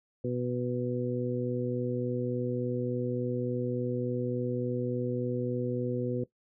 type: harmonic tone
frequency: 123.47 Hz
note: B2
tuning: in tune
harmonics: 1 / 2 / 3 / 4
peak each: -34 / -34 / -34 / -34 dBFS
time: 0.24-6.24 s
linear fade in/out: 5 ms
effects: noise-tail reverb RT60 0.1 s tail -17 dB re dry